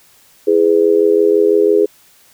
sine tone with amplitude modulation, 415.3 Hz, G#4, in tune, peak -4 dBFS, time 0.47-1.86 s, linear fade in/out 10 ms, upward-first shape sine, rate 86 Hz, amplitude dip 95%, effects white hiss -49 dBFS RMS until 2.33 s

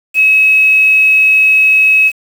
sine tone with quantisation, 2567 Hz, E7, 47 cents flat, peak -5 dBFS, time 0.14-2.12 s, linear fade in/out 50 ms, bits 5, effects none

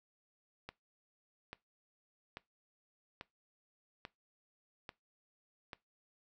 click train, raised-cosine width 0.3 ms, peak -28 dBFS, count 7, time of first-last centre 0.69-5.732 s, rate 1.19 Hz, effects noise-tail reverb RT60 0.2 s tail -21 dB re dry

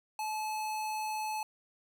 square tone, 862 Hz, A5, 36 cents flat, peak -34 dBFS, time 0.19-1.43 s, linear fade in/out 2 ms, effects none

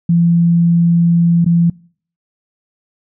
sine tone with dropouts, 170 Hz, F3, 46 cents flat, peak -8 dBFS, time 0.09-1.7 s, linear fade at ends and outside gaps 5 ms, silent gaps 1.446-1.461 s, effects noise-tail reverb RT60 0.5 s tail -24 dB re dry

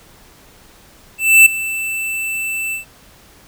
square tone with ADSR envelope, 2655 Hz, E7, 12 cents sharp, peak -3 dBFS, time 1.18-2.85 s, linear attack 280 ms, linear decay 6 ms, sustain -17 dB, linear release 120 ms, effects pink hiss -46 dBFS RMS until 3.47 s

